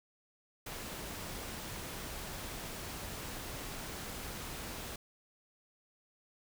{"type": "noise", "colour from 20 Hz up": "pink", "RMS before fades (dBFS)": -43, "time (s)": [0.66, 4.96], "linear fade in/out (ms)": 5, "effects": []}